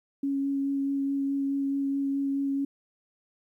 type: tone with vibrato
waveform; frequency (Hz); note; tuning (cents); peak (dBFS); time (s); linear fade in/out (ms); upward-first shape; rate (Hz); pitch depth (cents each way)
sine; 276.6; C#4; -4; -25; 0.23-2.65; 5; sine; 4.7; 10
effects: 11-bit